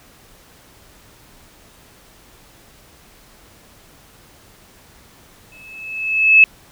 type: tone with exponential growth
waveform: sine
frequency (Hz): 2600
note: E7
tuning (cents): -24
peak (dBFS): -3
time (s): 5.52-6.44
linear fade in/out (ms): 1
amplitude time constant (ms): 200
effects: pink hiss -48 dBFS RMS until 6.71 s